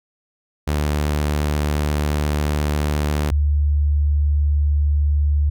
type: tone pair in turn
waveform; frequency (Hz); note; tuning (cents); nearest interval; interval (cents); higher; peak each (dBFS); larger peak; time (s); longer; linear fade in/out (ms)
sawtooth / sine; 74.3 / 73.23; D2 / D2; +21 / -4; unison; 25; first; -14; neither; 0.67-3.31 / 3.31-5.5; first; 10
effects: none